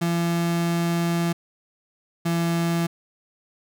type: tone pair in turn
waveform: 35% pulse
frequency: 169.8 / 168.63 Hz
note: F3 / E3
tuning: -48 / +40 cents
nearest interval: unison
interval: 12 cents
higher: first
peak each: -19 dBFS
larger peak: neither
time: 0.01-1.33 / 2.25-2.87 s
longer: first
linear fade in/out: 10 ms
effects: none